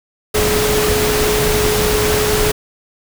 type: tone in noise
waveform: sine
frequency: 423.4 Hz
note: G#4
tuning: 33 cents sharp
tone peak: -16 dBFS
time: 0.34-2.52 s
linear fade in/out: 10 ms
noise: pink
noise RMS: -17 dBFS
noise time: 0.34-2.52 s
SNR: -2 dB
effects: none